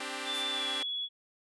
5% pulse chord, C suspended second, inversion none, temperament equal with one note detuned, 261.6 / 293.7 / 395.9 Hz, C4 / D4 / G4, 0 / 0 / +17 cents, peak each -29 dBFS, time 0-0.83 s, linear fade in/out 5 ms
sine tone with pitch glide, 3520 to 3379 Hz, A7 to G#7, 0 to +29 cents, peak -32 dBFS, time 0.25-1.09 s, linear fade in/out 50 ms, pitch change -71 cents, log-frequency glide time 0.5-0.69 s
violet noise, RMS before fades -39 dBFS, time 0.33-0.43 s, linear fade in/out 20 ms
effects resampled to 24000 Hz

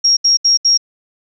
sine tone bursts, 5588 Hz, F8, in tune, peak -8 dBFS, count 4, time 0.04-0.776 s, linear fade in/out 10 ms, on 130 ms, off 72 ms, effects none

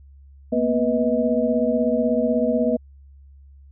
sine tone cluster, 232.1 / 248.3 / 488.5 / 634 Hz, A#3 / B3 / B4 / D#5, -7 / +9 / -19 / +32 cents, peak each -23 dBFS, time 0.52-2.77 s, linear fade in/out 10 ms, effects added 69 Hz sine -44 dBFS peak until 3.71 s

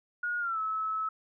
sine tone with pitch glide, 1440 to 1297.8 Hz, F#6 to E6, -47 to -27 cents, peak -29 dBFS, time 0.23-1.09 s, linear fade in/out 5 ms, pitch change -180 cents, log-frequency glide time 0.39-0.59 s, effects none

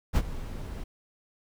brown noise with ADSR envelope, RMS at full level -19 dBFS, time 0.13-0.84 s, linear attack 37 ms, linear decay 47 ms, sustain -17 dB, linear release 8 ms, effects none

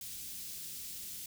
white band-stop noise, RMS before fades -44 dBFS, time 0.01-1.26 s, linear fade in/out 2 ms, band 220 to 3500 Hz, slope 12 dB/octave, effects none

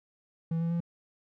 triangle tone with pitch steps, 164.5 / 167.28 / 170.1 Hz, E3 / E3 / F3, -3 / +26 / -45 cents, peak -25 dBFS, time 0.51-0.804 s, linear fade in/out 5 ms, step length 98 ms, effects none

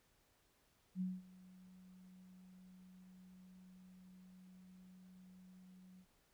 sine tone with ADSR envelope, 184.5 Hz, F#3, 5 cents flat, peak -36 dBFS, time 0.95-6.06 s, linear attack 58 ms, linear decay 210 ms, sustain -22 dB, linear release 58 ms, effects pink hiss -75 dBFS RMS until 6.33 s

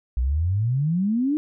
sine exponential sweep, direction up, 58.3 to 311.1 Hz, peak -19 dBFS, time 0.17-1.37 s, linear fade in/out 0 ms, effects none

